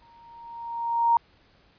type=tone with exponential growth; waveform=sine; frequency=932.3 Hz; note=A#5; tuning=in tune; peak=-15 dBFS; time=0.02-1.17 s; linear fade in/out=2 ms; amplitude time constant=250 ms; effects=pink hiss -60 dBFS RMS until 1.78 s + resampled to 11025 Hz